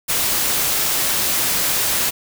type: noise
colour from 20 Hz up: white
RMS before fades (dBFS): -19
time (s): 0.08-2.11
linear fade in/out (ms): 20
effects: none